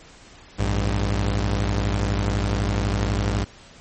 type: tone pair together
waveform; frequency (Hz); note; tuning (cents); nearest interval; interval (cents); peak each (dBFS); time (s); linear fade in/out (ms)
sawtooth; 56.12 / 100.2; A1 / G2; +35 / +38; minor seventh; 1003; -19; 0.58-3.45; 20
effects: pink hiss -47 dBFS RMS until 3.8 s + MP3 32 kbps